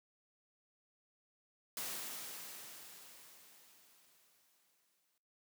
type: noise with exponential decay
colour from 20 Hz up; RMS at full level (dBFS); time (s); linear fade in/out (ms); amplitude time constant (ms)
white; -41; 1.77-5.18; 1; 740
effects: noise-tail reverb RT60 0.4 s tail -19 dB re dry + high-pass 150 Hz 12 dB/octave